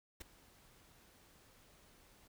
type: noise with ADSR envelope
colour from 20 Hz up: pink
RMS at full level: -45 dBFS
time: 0.2-2.28 s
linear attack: 14 ms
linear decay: 9 ms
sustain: -20 dB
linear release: 11 ms
effects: none